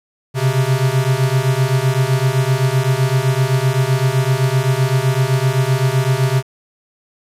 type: beating tone pair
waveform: square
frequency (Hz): 127.6 / 135.4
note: C3 / C#3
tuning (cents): -43 / -40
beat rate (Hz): 7.8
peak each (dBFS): -17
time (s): 0.34-6.43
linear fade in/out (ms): 50
effects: resampled to 32000 Hz + 8-bit